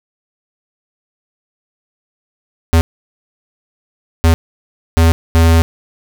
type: tone bursts at uneven times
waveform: square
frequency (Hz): 82.41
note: E2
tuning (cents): 0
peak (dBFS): -7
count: 4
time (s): 2.73-2.81 / 4.24-4.34 / 4.97-5.12 / 5.35-5.62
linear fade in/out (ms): 0
effects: none